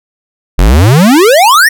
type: exponential sweep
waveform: square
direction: up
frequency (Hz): 40 to 1933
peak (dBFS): -3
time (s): 0.58-1.69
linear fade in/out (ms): 10
effects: none